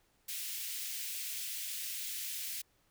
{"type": "high-pass noise", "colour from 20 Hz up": "white", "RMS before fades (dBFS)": -40, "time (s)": [0.28, 2.62], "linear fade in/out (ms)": 10, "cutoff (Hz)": 2100, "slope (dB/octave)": 24, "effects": ["pink hiss -72 dBFS RMS until 2.9 s"]}